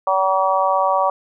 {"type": "harmonic tone", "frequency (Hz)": 190.3, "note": "F#3", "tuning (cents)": 49, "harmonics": [3, 4, 5, 6], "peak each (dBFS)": [-20, -20, -20, -20], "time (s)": [0.07, 1.1], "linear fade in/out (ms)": 2, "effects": []}